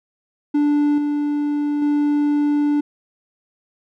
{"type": "tone with level steps", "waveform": "triangle", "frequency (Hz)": 292.9, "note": "D4", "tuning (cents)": -5, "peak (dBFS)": [-12, -16, -13], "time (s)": [0.54, 2.81], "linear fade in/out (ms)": 10, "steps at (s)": [0.98, 1.82], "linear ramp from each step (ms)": 2, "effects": []}